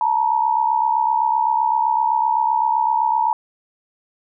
sine tone pair together, 880 / 947.8 Hz, A5 / A#5, 0 / +28 cents, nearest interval minor second, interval 128 cents, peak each -18 dBFS, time 0.01-3.33 s, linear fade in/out 2 ms, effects none

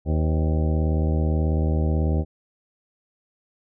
harmonic tone with a mistuned harmonic, 78.3 Hz, D#2, 11 cents sharp, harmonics 1 / 2 / 3 / 4 / 5 / 6 / 7 / 8 / 10, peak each -20 / -26 / -30 / -32 / -34 / -36 / -37 / -38 / -40 dBFS, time 0.05-2.25 s, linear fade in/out 50 ms, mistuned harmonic 6, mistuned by +81 cents, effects none

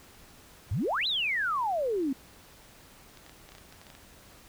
sine exponential two-way sweep, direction up then down, 80.1 to 4118 to 254.2 Hz, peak -26 dBFS, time 0.71-2.13 s, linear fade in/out 5 ms, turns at 1.07 s
clicks, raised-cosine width 0.2 ms, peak -32 dBFS, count 12, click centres 3.173 / 3.264 / 3.295 / 3.49 / 3.52 / 3.551 / 3.583 / 3.725 / 3.815 / 3.868 / 3.902 / 3.951 s
effects pink hiss -54 dBFS RMS until 4.48 s

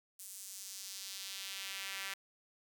sawtooth tone with high-pass filter sweep, 194.5 Hz, G3, 13 cents flat, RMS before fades -45 dBFS, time 0.19-2.14 s, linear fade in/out 5 ms, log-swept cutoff 8900 to 1900 Hz, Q 1.3, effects none

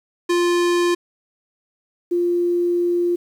square / sine tone pair in turn, 349.2 / 349.2 Hz, F4 / F4, 0 / 0 cents, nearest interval unison, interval 0 cents, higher neither, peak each -16 dBFS, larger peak neither, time 0.29-0.95 / 2.11-3.16 s, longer second, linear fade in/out 10 ms, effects low-pass 9000 Hz 12 dB/octave + 8-bit

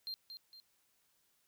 triangle tone with echo, 4182 Hz, C8, 2 cents flat, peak -38 dBFS, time 0.07-0.14 s, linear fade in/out 0 ms, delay 230 ms, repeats 2, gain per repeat -7 dB, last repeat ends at 0.6 s, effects white hiss -75 dBFS RMS until 1.47 s

